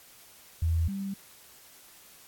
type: tone pair in turn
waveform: sine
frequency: 82.41 / 196.01 Hz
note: E2 / G3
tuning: 0 / 0 cents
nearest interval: octave + minor third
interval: 1500 cents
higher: second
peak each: -23 / -31 dBFS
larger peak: first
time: 0.62-0.88 / 0.88-1.14 s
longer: neither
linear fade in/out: 5 ms
effects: white hiss -54 dBFS RMS until 2.27 s + AAC 64 kbps